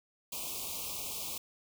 white band-stop noise, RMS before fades -39 dBFS, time 0.32-1.38 s, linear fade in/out 5 ms, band 1200 to 2300 Hz, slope 96 dB/octave, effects none

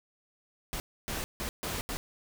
pink noise bursts at uneven times, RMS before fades -35 dBFS, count 5, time 0.73-0.8 / 1.08-1.24 / 1.4-1.49 / 1.63-1.81 / 1.89-1.97 s, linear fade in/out 0 ms, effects none

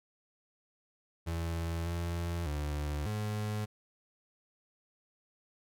35% pulse tone with pitch steps, 83.4 / 85.3 / 73.9 / 106 Hz, E2 / F2 / D2 / G#2, +21 / -40 / +11 / +36 cents, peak -31 dBFS, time 1.26-3.66 s, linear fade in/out 20 ms, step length 600 ms, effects none

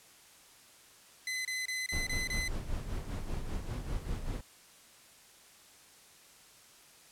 sawtooth tone bursts, 2028 Hz, B6, 45 cents sharp, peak -30 dBFS, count 6, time 1.27-2.48 s, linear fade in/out 2 ms, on 180 ms, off 26 ms
brown noise with tremolo, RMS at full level -34 dBFS, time 1.92-4.41 s, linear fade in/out 5 ms, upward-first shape sine, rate 5.1 Hz, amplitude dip 60%
effects white hiss -58 dBFS RMS until 7.11 s + low-pass 11000 Hz 12 dB/octave

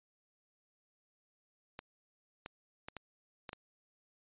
clicks, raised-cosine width 0.3 ms, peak -27 dBFS, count 6, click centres 1.791 / 2.461 / 2.885 / 2.967 / 3.492 / 3.531 s, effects resampled to 8000 Hz

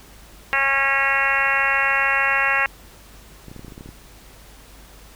harmonic tone, 273.5 Hz, C#4, 23 cents flat, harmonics 2 / 3 / 4 / 5 / 6 / 7 / 8 / 9 / 10, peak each -32 / -28 / -26 / -27 / -23 / -22 / -25 / -29 / -25 dBFS, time 0.53-2.66 s, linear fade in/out 0 ms
clicks, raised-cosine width 3 ms, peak -25 dBFS, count 11, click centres 3.483 / 3.515 / 3.563 / 3.594 / 3.647 / 3.682 / 3.722 / 3.779 / 3.809 / 3.86 / 3.89 s
effects added 50 Hz sine -47 dBFS peak until 5.15 s + pink hiss -47 dBFS RMS until 5.15 s

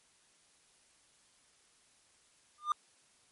triangle tone with exponential growth, 1204 Hz, D6, 43 cents sharp, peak -22 dBFS, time 2.58-2.72 s, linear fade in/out 2 ms, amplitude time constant 29 ms, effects white hiss -67 dBFS RMS until 3.31 s + MP3 48 kbps

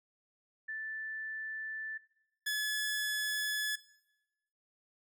sine / sawtooth tone pair in turn, 1760 / 1709.9 Hz, A6 / A6, 0 / -50 cents, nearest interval unison, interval 50 cents, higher first, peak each -37 / -28 dBFS, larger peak second, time 0.68-1.98 / 2.46-3.76 s, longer neither, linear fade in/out 10 ms, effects noise-tail reverb RT60 0.9 s tail -20 dB re dry

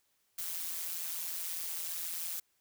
blue noise with amplitude modulation, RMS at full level -35 dBFS, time 0.38-2.4 s, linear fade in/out 5 ms, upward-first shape sine, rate 169 Hz, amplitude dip 75%, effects white hiss -75 dBFS RMS until 2.6 s

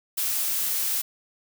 blue noise, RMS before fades -26 dBFS, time 0.17-1.02 s, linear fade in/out 10 ms, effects none

